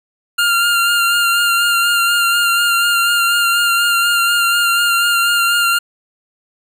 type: tone with vibrato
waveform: 25% pulse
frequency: 1396.9 Hz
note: F6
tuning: in tune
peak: -8 dBFS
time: 0.38-5.79 s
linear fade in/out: 10 ms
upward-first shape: sine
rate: 4.1 Hz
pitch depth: 21 cents each way
effects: none